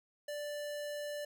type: tone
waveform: square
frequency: 587.3 Hz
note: D5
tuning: in tune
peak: -39 dBFS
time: 0.28-1.25 s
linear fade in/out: 5 ms
effects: none